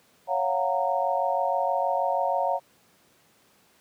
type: chord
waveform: sine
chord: Gb major seventh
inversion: second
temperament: just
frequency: 555 / 693.7 / 740 / 925 Hz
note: Db5 / F5 / Gb5 / Bb5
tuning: +2 / -12 / 0 / -14 cents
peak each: -28 dBFS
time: 0.27-2.6 s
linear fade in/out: 50 ms
effects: pink hiss -61 dBFS RMS until 3.8 s + high-pass 150 Hz 12 dB/octave